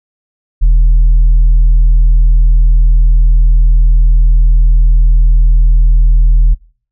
triangle tone with tanh clipping, 40 Hz, D#1, 49 cents sharp, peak -4 dBFS, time 0.61-6.55 s, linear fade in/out 20 ms, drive 7 dB, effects noise-tail reverb RT60 0.5 s tail -25 dB re dry

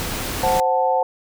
pink noise, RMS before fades -26 dBFS, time 0-0.6 s, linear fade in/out 0 ms
sine chord, F# diminished, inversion second, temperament equal, 523.3 / 740 / 880 Hz, C5 / F#5 / A5, 0 / 0 / 0 cents, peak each -20 dBFS, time 0.43-1.03 s, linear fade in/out 2 ms
effects none

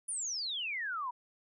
sine exponential sweep, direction down, 10000 to 946 Hz, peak -34 dBFS, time 0.08-1.11 s, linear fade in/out 10 ms, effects none

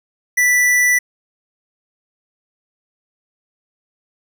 square tone, 1973 Hz, B6, 2 cents flat, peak -12 dBFS, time 0.37-0.99 s, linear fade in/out 10 ms, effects none

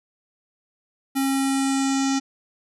square tone with low-pass filter sweep, 270.9 Hz, C#4, 40 cents flat, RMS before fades -22 dBFS, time 1.15-2.2 s, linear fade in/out 20 ms, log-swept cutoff 12000 to 6200 Hz, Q 3.4, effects none

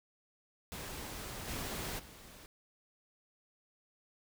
pink noise with level steps, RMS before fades -44 / -40 / -54 dBFS, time 0.72-2.46 s, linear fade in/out 0 ms, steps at 1.47 / 1.98 s, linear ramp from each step 20 ms, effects none

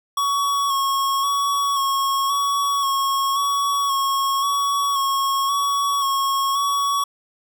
square tone with vibrato, 1108.7 Hz, C#6, in tune, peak -19 dBFS, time 0.17-7.04 s, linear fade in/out 5 ms, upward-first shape square, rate 0.94 Hz, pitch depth 24 cents each way, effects none

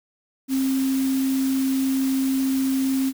sine tone in noise, 266.1 Hz, C4, 29 cents sharp, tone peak -19 dBFS, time 0.48-3.13 s, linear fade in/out 50 ms, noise white, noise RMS -35 dBFS, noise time 0.48-3.13 s, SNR +13 dB, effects none

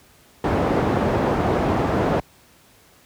white low-pass noise, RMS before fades -20 dBFS, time 0.44-2.2 s, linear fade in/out 2 ms, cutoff 620 Hz, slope 12 dB/octave, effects pink hiss -53 dBFS RMS until 3.05 s + high-pass 60 Hz 12 dB/octave

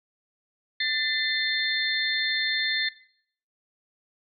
sine tone cluster, 1774 / 2042 / 3591 / 4224 Hz, A6 / C7 / A7 / C8, +14 / -43 / +35 / +16 cents, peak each -29 dBFS, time 0.8-2.89 s, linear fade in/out 5 ms, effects noise-tail reverb RT60 0.6 s tail -17 dB re dry

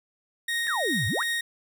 30% pulse tone with tremolo, 1864.7 Hz, A#6, in tune, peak -22 dBFS, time 0.48-1.41 s, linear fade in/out 5 ms, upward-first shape triangle, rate 2.7 Hz, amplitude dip 35%
sine exponential two-way sweep, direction down then up, 1900 to 92.5 to 1900 Hz, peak -26 dBFS, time 0.67-1.23 s, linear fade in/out 0 ms, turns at 1.07 s
effects none

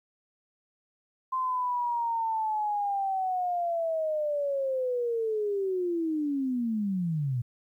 sine linear sweep, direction down, 1044 to 116.54 Hz, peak -26 dBFS, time 1.32-7.42 s, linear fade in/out 10 ms, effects 11-bit

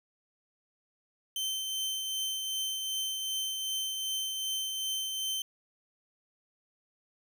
sawtooth tone with tremolo, 3096 Hz, G7, 22 cents flat, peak -27 dBFS, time 1.36-5.42 s, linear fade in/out 2 ms, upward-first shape triangle, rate 2.6 Hz, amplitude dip 35%, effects none

